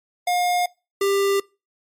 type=tone pair in turn; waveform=square; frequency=713 / 396.5 Hz; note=F5 / G4; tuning=+36 / +20 cents; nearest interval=minor seventh; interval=1016 cents; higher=first; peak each=-19 / -18 dBFS; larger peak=second; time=0.27-0.66 / 1.01-1.4 s; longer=neither; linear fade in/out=5 ms; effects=noise-tail reverb RT60 0.3 s tail -25 dB re dry + MP3 64 kbps